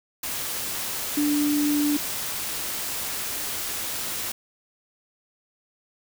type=tone in noise; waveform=sine; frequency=293.7 Hz; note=D4; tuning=in tune; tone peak=-20 dBFS; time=1.17-1.97 s; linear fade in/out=5 ms; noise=white; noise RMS=-30 dBFS; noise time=0.23-4.32 s; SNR=+7 dB; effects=none